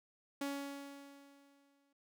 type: tone with exponential decay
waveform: sawtooth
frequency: 280.3 Hz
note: C#4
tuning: 19 cents sharp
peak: -32 dBFS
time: 0.41-1.93 s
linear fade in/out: 5 ms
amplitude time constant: 330 ms
effects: none